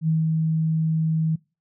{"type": "tone with ADSR envelope", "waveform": "sine", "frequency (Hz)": 159.7, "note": "D#3", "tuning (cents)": 45, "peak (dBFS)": -17, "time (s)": [0.01, 1.36], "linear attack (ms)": 69, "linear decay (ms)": 170, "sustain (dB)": -2, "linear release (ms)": 10, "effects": ["noise-tail reverb RT60 0.3 s tail -24 dB re dry"]}